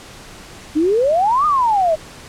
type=exponential two-way sweep; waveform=sine; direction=up then down; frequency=291 to 1248 to 612 Hz; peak=-12 dBFS; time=0.75-1.96 s; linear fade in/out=20 ms; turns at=1.46 s; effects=pink hiss -38 dBFS RMS until 2.28 s + low-pass 9000 Hz 12 dB/octave